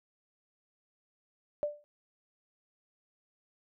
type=tone with exponential decay; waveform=sine; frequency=590 Hz; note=D5; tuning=8 cents sharp; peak=-25 dBFS; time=1.63-1.84 s; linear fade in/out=0 ms; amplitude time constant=45 ms; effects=none